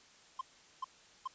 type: tone bursts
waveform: triangle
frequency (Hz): 1046.5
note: C6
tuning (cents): 0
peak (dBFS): -33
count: 3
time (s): 0.39-1.276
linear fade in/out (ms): 5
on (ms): 22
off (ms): 410
effects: white hiss -61 dBFS RMS until 1.34 s + resampled to 16000 Hz